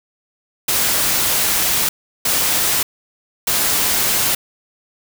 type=noise bursts at uneven times; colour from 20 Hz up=white; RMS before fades=-17 dBFS; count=3; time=0.68-1.89 / 2.25-2.83 / 3.47-4.35 s; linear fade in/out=5 ms; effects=none